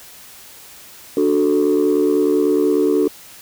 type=chord; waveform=sine; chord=D major; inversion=none; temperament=equal; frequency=293.7 / 370 / 440 Hz; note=D4 / F#4 / A4; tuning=0 / 0 / 0 cents; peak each=-16 dBFS; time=1.17-3.08 s; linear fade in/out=2 ms; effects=tanh soft clip ceiling -8 dBFS + white hiss -41 dBFS RMS until 3.41 s